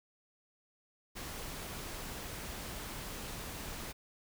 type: noise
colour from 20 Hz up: pink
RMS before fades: -43 dBFS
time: 1.15-3.93 s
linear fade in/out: 20 ms
effects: none